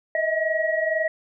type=tone cluster; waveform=sine; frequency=625 / 647 / 1907 Hz; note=D#5 / E5 / A#6; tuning=+8 / -32 / +39 cents; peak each=-25 dBFS; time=0.15-1.08 s; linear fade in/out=2 ms; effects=none